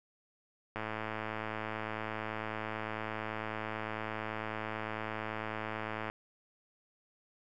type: click train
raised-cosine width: 0.5 ms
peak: -22 dBFS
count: 583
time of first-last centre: 0.76-6.099 s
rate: 109 Hz
effects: none